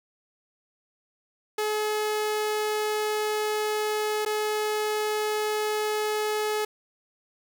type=tone with dropouts; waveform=sawtooth; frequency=425.8 Hz; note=G#4; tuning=43 cents sharp; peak=-21 dBFS; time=1.58-6.65 s; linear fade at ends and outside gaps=5 ms; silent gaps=4.251-4.26 s; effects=10-bit